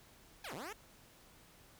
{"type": "linear two-way sweep", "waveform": "10% pulse", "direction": "down then up", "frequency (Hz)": [880, 115.7, 460.3], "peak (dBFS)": -35, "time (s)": [0.44, 0.73], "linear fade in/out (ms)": 5, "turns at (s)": 0.54, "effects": ["pink hiss -62 dBFS RMS until 1.79 s"]}